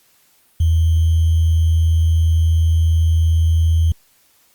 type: tone with sample-and-hold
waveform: sine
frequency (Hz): 81.4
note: E2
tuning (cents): -21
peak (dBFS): -11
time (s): 0.6-3.92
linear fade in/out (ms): 5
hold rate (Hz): 3150
effects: white hiss -56 dBFS RMS until 4.54 s + Opus 48 kbps